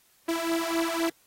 sawtooth beating tone pair, 329.6 / 333.5 Hz, E4 / E4, 0 / +20 cents, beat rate 3.9 Hz, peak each -26 / -24 dBFS, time 0.28-1.1 s, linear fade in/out 10 ms, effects white hiss -63 dBFS RMS until 1.26 s + AAC 48 kbps

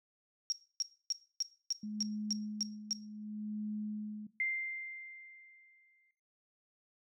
sine tone bursts, 5588 Hz, F8, in tune, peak -30 dBFS, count 9, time 0.5-2.929 s, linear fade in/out 0 ms, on 21 ms, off 280 ms
sine tone with tremolo, 211.7 Hz, G#3, 33 cents sharp, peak -35 dBFS, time 1.83-4.27 s, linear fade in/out 5 ms, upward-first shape sine, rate 0.66 Hz, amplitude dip 70%
sine tone with exponential decay, 2093 Hz, C7, in tune, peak -30 dBFS, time 4.4-6.11 s, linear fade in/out 2 ms, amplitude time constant 370 ms
effects noise-tail reverb RT60 0.4 s tail -17 dB re dry

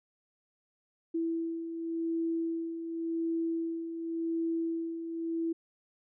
sine beating tone pair, 329.6 / 330.5 Hz, E4 / E4, 0 / +5 cents, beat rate 0.9 Hz, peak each -39 / -31 dBFS, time 1.14-5.53 s, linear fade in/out 10 ms, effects none

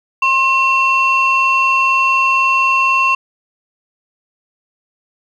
sine tone pair together, 1062.6 / 2711 Hz, C6 / E7, +26 / +48 cents, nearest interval octave + major third, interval 1622 cents, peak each -12 dBFS, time 0.22-3.15 s, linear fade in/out 5 ms, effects tanh soft clip ceiling -5 dBFS + 8-bit

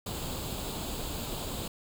pink noise with comb filter, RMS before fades -36 dBFS, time 0.06-1.68 s, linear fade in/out 5 ms, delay 0.26 ms, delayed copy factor +0.65, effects none

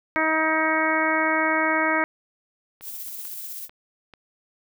harmonic tone, 316.2 Hz, D#4, 28 cents sharp, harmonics 1 / 2 / 3 / 4 / 5 / 6 / 7, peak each -27 / -27 / -27 / -27 / -27 / -27 / -27 dBFS, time 0.16-2.04 s, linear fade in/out 0 ms
click train, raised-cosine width 0.3 ms, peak -29 dBFS, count 4, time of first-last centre 2.81-4.137 s, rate 2.26 Hz
violet noise with tremolo, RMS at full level -34 dBFS, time 2.81-3.69 s, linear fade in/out 50 ms, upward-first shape square, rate 16 Hz, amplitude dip 25%
effects none

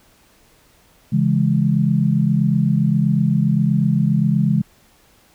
sine chord, C# minor, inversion none, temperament just, 138.59 / 166.31 / 207.9 Hz, C#3 / E3 / G#3, 0 / +16 / +2 cents, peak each -18 dBFS, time 1.12-4.62 s, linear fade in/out 10 ms, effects pink hiss -54 dBFS RMS until 5.34 s

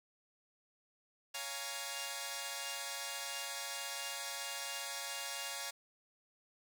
5% pulse chord, Bb minor seventh, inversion first, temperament equal with one note detuned, 558.5 / 698.5 / 830.6 / 932.3 Hz, Db5 / F5 / Ab5 / Bb5, +13 / 0 / 0 / 0 cents, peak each -34 dBFS, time 1.34-5.71 s, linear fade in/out 10 ms, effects none

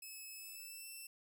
5% pulse tone with pitch glide, 2588 to 2678 Hz, E7 to E7, -32 to +27 cents, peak -40 dBFS, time 0.02-1.07 s, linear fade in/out 5 ms, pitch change +59 cents, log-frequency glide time 0.35-0.89 s, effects none

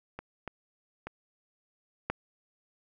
clicks, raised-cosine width 0.5 ms, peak -24 / -22 / -23 / -14 dBFS, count 4, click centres 0.19 / 0.477 / 1.07 / 2.1 s, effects none

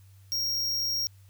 square tone, 5588 Hz, F8, in tune, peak -27 dBFS, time 0.32-1.07 s, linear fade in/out 0 ms, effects added 97 Hz sine -51 dBFS peak until 1.29 s + white hiss -65 dBFS RMS until 1.29 s

